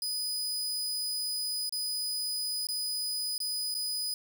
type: tone with dropouts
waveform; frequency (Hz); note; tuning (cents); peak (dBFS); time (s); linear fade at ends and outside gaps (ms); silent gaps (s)
sawtooth; 4978; D#8; 0; -28; 0.02-4.14; 2; 1.694-1.724 / 2.67-2.687 / 3.38-3.402 / 3.743-3.749
effects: none

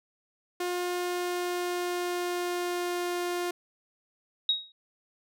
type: tone with pitch glide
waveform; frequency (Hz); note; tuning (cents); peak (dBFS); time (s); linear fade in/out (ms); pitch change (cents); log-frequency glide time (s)
sawtooth; 356.1 to 352.8; F4 to F4; +34 to +18; -25; 0.6-3.51; 5; -16; 0.96-3.17
type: tone with exponential decay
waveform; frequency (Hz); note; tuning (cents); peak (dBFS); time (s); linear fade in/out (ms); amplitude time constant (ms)
sine; 3785; A#7; +26; -19; 4.49-4.72; 2; 50
effects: none

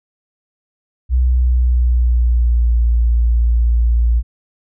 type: tone with pitch glide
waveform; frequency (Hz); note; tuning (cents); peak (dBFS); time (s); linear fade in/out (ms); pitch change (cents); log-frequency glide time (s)
sine; 62.7 to 58.16; B1 to A#1; +27 to -3; -10; 1.09-4.23; 50; -130; 1.21-2.81
effects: none

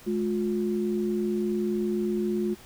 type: tone pair together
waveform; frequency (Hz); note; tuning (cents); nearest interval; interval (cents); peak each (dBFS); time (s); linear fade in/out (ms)
sine; 212.4 / 356.4; G#3 / F4; +39 / +35; major sixth; 896; -27; 0.06-2.55; 20
effects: pink hiss -50 dBFS RMS until 2.65 s

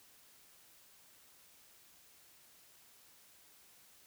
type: silence
effects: white hiss -63 dBFS RMS until 4.06 s

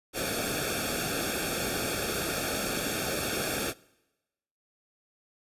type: noise with comb filter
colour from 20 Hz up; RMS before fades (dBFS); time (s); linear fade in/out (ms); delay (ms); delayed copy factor
pink; -31; 0.13-3.74; 50; 1; -0.85
effects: noise-tail reverb RT60 1.0 s tail -23 dB re dry + resampled to 32000 Hz

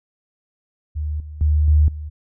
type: tone with level steps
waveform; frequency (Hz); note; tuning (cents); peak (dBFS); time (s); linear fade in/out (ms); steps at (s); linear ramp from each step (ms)
sine; 75.6; D#2; -49; -21 / -31 / -13 / -10 / -27; 0.95-2.1; 20; 1.2 / 1.41 / 1.68 / 1.88; 2
effects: none

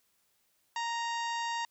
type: harmonic tone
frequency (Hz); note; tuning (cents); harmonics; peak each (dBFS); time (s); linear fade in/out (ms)
932.3; A#5; 0; 1 / 2 / 3 / 4 / 5 / 6 / 7 / 8; -33 / -39 / -43 / -45 / -47 / -49 / -50 / -51; 0.76-1.65; 2
effects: white hiss -73 dBFS RMS until 1.7 s

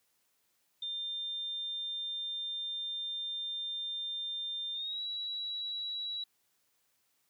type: tone with pitch glide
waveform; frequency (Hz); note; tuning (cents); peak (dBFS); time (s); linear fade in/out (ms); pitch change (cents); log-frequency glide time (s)
sine; 3600 to 3903; A7 to B7; +39 to -21; -35; 0.82-6.24; 5; +140; 4.74-5.01
effects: white hiss -75 dBFS RMS until 7.29 s + high-pass 80 Hz 12 dB/octave

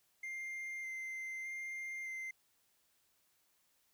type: tone with vibrato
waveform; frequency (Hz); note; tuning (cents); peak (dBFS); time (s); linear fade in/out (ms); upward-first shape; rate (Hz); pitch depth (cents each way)
triangle; 2093; C7; 0; -39; 0.23-2.31; 5; square; 0.82; 10
effects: white hiss -75 dBFS RMS until 3.93 s

